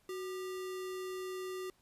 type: tone with sample-and-hold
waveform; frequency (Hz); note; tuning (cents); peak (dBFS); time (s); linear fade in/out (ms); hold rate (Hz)
sine; 371.4; F#4; +7; -38; 0.09-1.7; 2; 1575
effects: pink hiss -71 dBFS RMS until 1.81 s + resampled to 32000 Hz